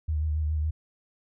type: tone with vibrato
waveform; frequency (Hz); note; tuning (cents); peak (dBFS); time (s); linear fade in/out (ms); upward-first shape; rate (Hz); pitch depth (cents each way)
sine; 76.9; D#2; -20; -24; 0.08-0.71; 10; sine; 7.2; 38
effects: none